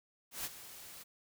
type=noise with ADSR envelope; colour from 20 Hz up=white; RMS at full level=-38 dBFS; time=0.31-1.04 s; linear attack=140 ms; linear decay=32 ms; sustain=-13 dB; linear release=19 ms; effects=none